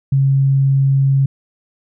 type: tone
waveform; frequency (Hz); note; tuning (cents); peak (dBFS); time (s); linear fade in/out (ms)
sine; 136.4; C#3; -28; -10; 0.12-1.26; 5
effects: none